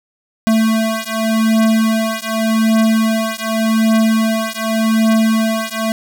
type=beating tone pair; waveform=square; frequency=221.4 / 222.26 Hz; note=A3 / A3; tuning=+11 / +18 cents; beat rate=0.86 Hz; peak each=-16 dBFS; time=0.47-5.92 s; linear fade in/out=0 ms; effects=none